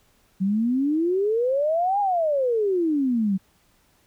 sine exponential two-way sweep, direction up then down, 185 to 830.6 to 185 Hz, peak -19 dBFS, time 0.4-3.38 s, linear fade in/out 20 ms, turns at 2 s, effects pink hiss -62 dBFS RMS until 4.06 s

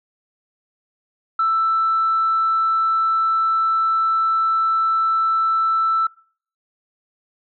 sine tone, 1325 Hz, E6, 9 cents sharp, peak -14 dBFS, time 1.39-6.07 s, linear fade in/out 5 ms, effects noise-tail reverb RT60 0.5 s tail -24 dB re dry + tanh soft clip ceiling -11 dBFS

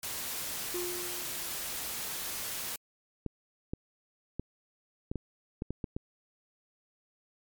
white noise, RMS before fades -37 dBFS, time 0.03-2.76 s, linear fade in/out 2 ms
triangle tone with exponential decay, 354.6 Hz, F4, 26 cents sharp, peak -30 dBFS, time 0.74-1.85 s, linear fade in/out 5 ms, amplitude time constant 240 ms
clicks, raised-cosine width 3 ms, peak -21 dBFS, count 9, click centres 3.263 / 3.735 / 4.396 / 5.115 / 5.157 / 5.621 / 5.706 / 5.842 / 5.965 s
effects MP3 96 kbps

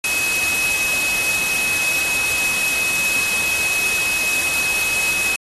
sine tone in noise, 2555 Hz, D#7, 45 cents sharp, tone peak -19 dBFS, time 0.04-5.36 s, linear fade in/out 2 ms, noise white, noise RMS -23 dBFS, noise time 0.04-5.36 s, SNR +1 dB, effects AAC 32 kbps

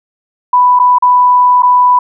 sine tone with dropouts, 991 Hz, B5, 6 cents sharp, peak -4 dBFS, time 0.53-1.99 s, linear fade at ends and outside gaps 5 ms, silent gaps 0.791-0.797 / 0.985-1.023 / 1.623-1.631 s, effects none

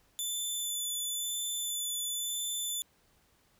15% pulse tone with vibrato, 3504 Hz, A7, 8 cents flat, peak -26 dBFS, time 0.19-2.82 s, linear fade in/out 0 ms, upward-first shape sine, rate 0.98 Hz, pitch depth 12 cents each way, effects pink hiss -68 dBFS RMS until 3.59 s

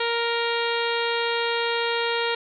harmonic tone, 467.3 Hz, A#4, 4 cents sharp, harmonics 1 / 2 / 3 / 4 / 5 / 6 / 7 / 8 / 9, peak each -26 / -29 / -31 / -32 / -33 / -34 / -34 / -35 / -36 dBFS, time 0-2.35 s, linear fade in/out 5 ms, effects none

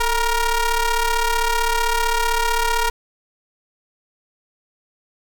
sawtooth ring-modulated tone, 466.2 Hz, A#4, in tune, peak -10 dBFS, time 0-2.9 s, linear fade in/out 5 ms, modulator 484 Hz, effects none

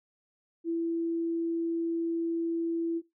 sine tone, 333.3 Hz, E4, 19 cents sharp, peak -27 dBFS, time 0.64-3.02 s, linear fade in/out 50 ms, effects noise-tail reverb RT60 0.2 s tail -19 dB re dry

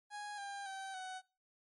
30% pulse tone with pitch steps, 828 / 800.3 / 773.4 / 747.5 Hz, G#5 / G5 / G5 / F#5, -5 / +36 / -24 / +17 cents, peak -40 dBFS, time 0.1-1.22 s, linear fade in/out 50 ms, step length 280 ms, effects noise-tail reverb RT60 0.3 s tail -21 dB re dry + MP3 48 kbps

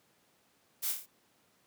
blue noise with echo, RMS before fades -34 dBFS, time 0.82-0.93 s, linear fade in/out 20 ms, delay 27 ms, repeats 5, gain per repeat -4 dB, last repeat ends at 1.065 s, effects pink hiss -69 dBFS RMS until 1.66 s + high-pass 150 Hz 12 dB/octave

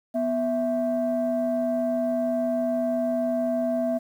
sine tone pair together, 246.9 / 659.1 Hz, B3 / E5, 0 / 0 cents, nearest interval octave + perfect fourth, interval 1700 cents, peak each -25 / -23 dBFS, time 0.14-3.99 s, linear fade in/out 20 ms, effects tanh soft clip ceiling -17 dBFS + 9-bit

